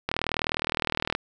click train, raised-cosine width 0.3 ms, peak -9 dBFS, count 43, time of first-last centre 0.09-1.151 s, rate 39.6 Hz, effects none

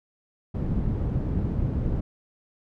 white low-pass noise, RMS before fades -26 dBFS, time 0.54-2.01 s, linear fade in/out 10 ms, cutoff 150 Hz, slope 12 dB/octave, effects none

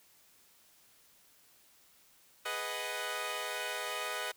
10% pulse chord, G# minor seventh, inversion none, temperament equal, 415.3 / 493.9 / 622.3 / 740 Hz, G#4 / B4 / D#5 / F#5, 0 / 0 / 0 / 0 cents, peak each -35 / -32 / -31 / -35 dBFS, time 2.45-4.32 s, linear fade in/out 10 ms, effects white hiss -64 dBFS RMS until 4.36 s

